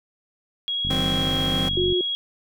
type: tone with vibrato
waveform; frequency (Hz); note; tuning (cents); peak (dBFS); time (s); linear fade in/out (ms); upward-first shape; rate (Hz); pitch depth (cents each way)
sine; 3300; G#7; -12; -23; 0.68-2.15; 0; sine; 1; 8
type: click train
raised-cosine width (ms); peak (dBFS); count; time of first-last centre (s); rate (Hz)
5; -19; 52; 0.85-1.924; 47.5
type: chord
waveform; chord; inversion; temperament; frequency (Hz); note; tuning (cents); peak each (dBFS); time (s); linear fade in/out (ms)
sawtooth; C diminished; first; just; 156.98 / 188.37 / 261.6; Eb3 / Gb3 / C4; +16 / +31 / 0; -25 / -27 / -24; 0.9-1.69; 5
type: tone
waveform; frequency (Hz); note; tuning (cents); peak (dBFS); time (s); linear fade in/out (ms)
sine; 361; F#4; -43; -20; 1.77-2.01; 2
effects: none